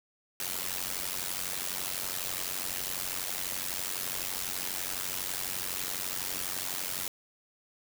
white noise with amplitude modulation, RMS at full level -31 dBFS, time 0.4-7.08 s, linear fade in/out 2 ms, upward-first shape sine, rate 92 Hz, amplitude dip 85%, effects none

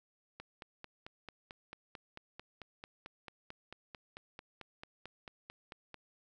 click train, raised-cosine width 0.3 ms, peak -30 dBFS, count 26, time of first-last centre 0.4-5.943 s, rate 4.51 Hz, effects none

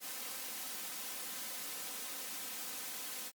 white noise with comb filter, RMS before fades -43 dBFS, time 0-3.32 s, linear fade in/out 50 ms, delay 3.9 ms, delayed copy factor +0.55, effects high-pass 150 Hz 12 dB/octave + Opus 48 kbps

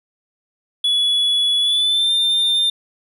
triangle tone with pitch glide, 3400 to 3602 Hz, G#7 to A7, +40 to +40 cents, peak -13 dBFS, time 0.84-2.7 s, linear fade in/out 5 ms, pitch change +100 cents, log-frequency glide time 1.6-2.13 s, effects none

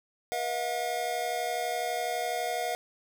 square tone cluster, 481.9 / 646 / 718 Hz, B4 / E5 / F5, -43 / -35 / +48 cents, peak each -37 / -36 / -32 dBFS, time 0.32-2.75 s, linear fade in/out 0 ms, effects 9-bit

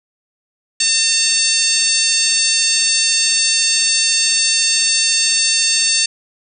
harmonic tone, 902 Hz, A5, 43 cents sharp, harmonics 2 / 3 / 4 / 5 / 6 / 7 / 8 / 9, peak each -28 / -21 / -23 / -17 / -24 / -20 / -23 / -20 dBFS, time 0.8-6.06 s, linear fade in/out 5 ms, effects none

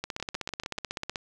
two click trains, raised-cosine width 0.2 ms, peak -15 / -19 dBFS, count 19 / 5, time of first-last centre 0.04-1.158 / 0.2-0.781 s, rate 16.1 / 6.89 Hz, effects none

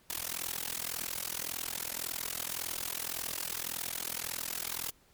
white noise with amplitude modulation, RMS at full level -33 dBFS, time 0.1-4.9 s, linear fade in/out 0 ms, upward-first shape sine, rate 41.8 Hz, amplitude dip 100%, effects pink hiss -65 dBFS RMS until 5.13 s + MP3 96 kbps

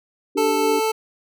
sine chord, D suspended fourth, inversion none, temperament equal with one note detuned, 293.7 / 392 / 443.8 Hz, D4 / G4 / A4, 0 / 0 / +15 cents, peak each -24 / -24 / -30 dBFS, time 0.35-0.8 s, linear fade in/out 10 ms
25% pulse tone, 440 Hz, A4, in tune, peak -15 dBFS, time 0.37-0.92 s, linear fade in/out 10 ms
effects none

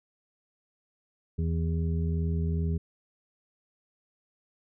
harmonic tone with a mistuned harmonic, 82.41 Hz, E2, in tune, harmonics 1 / 2 / 3 / 5, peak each -27 / -30 / -41 / -40 dBFS, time 1.38-2.78 s, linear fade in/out 10 ms, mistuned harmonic 5, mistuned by -16 cents, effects none

